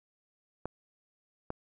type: clicks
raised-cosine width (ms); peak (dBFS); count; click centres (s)
1; -21; 2; 0.656 / 1.504
effects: none